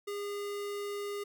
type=tone; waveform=square; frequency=407.3 Hz; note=G#4; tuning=34 cents flat; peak=-36 dBFS; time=0.07-1.24 s; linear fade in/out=10 ms; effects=none